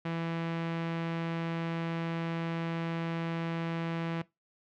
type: tone with low-pass filter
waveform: sawtooth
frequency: 166.1 Hz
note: E3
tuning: 13 cents sharp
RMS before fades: -34 dBFS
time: 0.05-4.22 s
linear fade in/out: 5 ms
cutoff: 2600 Hz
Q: 1.2
effects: noise-tail reverb RT60 0.2 s tail -20 dB re dry